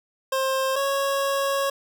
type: tone pair in turn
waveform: 25% pulse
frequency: 530 / 552 Hz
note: C5 / C#5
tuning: +22 / -7 cents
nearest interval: minor second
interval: 71 cents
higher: second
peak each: -18 dBFS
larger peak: neither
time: 0.32-0.76 / 0.76-1.7 s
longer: second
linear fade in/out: 5 ms
effects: none